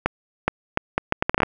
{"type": "accelerating click train", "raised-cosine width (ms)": 0.5, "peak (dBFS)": -3, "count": 12, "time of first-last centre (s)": [0.06, 1.432], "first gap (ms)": 420, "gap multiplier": 0.7, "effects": []}